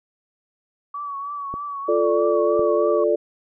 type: tone with vibrato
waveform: sine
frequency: 1136 Hz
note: C#6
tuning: 42 cents sharp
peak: -27 dBFS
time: 0.94-3.04 s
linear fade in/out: 5 ms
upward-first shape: triangle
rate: 3.2 Hz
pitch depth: 53 cents each way
type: clicks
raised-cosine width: 2 ms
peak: -19 dBFS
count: 2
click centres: 1.54 / 2.594 s
type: chord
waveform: sine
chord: D minor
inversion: first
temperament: equal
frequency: 349.2 / 440 / 587.3 Hz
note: F4 / A4 / D5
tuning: 0 / 0 / 0 cents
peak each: -22 / -20 / -20 dBFS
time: 1.88-3.16 s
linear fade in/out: 10 ms
effects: none